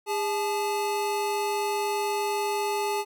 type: tone pair together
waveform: square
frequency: 406.8 / 862 Hz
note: G#4 / A5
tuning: -36 / -36 cents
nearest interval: octave + minor second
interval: 1300 cents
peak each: -29 / -29 dBFS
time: 0.06-3.05 s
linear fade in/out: 50 ms
effects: none